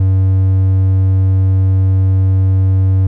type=tone; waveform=triangle; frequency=95 Hz; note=F#2; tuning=46 cents sharp; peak=-6 dBFS; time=0-3.07 s; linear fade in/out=5 ms; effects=none